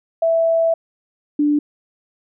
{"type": "tone pair in turn", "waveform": "sine", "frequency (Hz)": [659.3, 294.3], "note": ["E5", "D4"], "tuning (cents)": [0, 4], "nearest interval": "octave + major second", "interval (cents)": 1396, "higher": "first", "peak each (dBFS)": -13, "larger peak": "neither", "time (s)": [[0.22, 0.74], [1.39, 1.59]], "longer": "first", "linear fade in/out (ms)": 5, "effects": []}